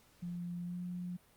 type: tone with pitch glide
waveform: sine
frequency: 174.61 to 178.07 Hz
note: F3 to F3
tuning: 0 to +34 cents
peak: -38 dBFS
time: 0.22-1.17 s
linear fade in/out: 10 ms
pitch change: +34 cents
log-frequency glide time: 0.63-0.78 s
effects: pink hiss -66 dBFS RMS until 1.36 s + Opus 48 kbps